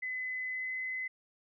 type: tone with pitch glide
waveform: sine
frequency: 2020 to 2033 Hz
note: B6 to B6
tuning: +39 to +50 cents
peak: -34 dBFS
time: 0.02-1.08 s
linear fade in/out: 10 ms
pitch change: +11 cents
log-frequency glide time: 0.51-0.74 s
effects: none